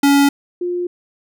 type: tone pair in turn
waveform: square / sine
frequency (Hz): 281.6 / 354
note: C#4 / F4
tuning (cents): +27 / +23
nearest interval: major third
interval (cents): 396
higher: second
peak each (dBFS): -10 / -18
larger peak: first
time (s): 0.03-0.29 / 0.61-0.87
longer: neither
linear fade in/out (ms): 5
effects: none